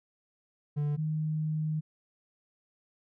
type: tone pair in turn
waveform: triangle / sine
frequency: 147 / 155.14 Hz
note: D3 / D#3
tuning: +2 / -5 cents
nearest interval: minor second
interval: 93 cents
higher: second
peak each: -25 / -28 dBFS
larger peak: first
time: 0.76-0.97 / 0.97-1.81 s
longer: second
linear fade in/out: 20 ms
effects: none